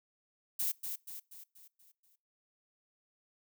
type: noise with echo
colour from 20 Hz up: violet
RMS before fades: -33 dBFS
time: 0.59-0.72 s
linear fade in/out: 10 ms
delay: 240 ms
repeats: 6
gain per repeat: -6 dB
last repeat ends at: 2.16 s
effects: noise-tail reverb RT60 0.4 s tail -25 dB re dry